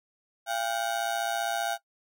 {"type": "ring-modulated tone", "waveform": "30% pulse", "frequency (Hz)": 743, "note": "F#5", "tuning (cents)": 7, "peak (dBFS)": -22, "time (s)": [0.46, 1.78], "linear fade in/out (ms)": 50, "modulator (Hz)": 57.6, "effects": ["noise-tail reverb RT60 0.1 s tail -18 dB re dry"]}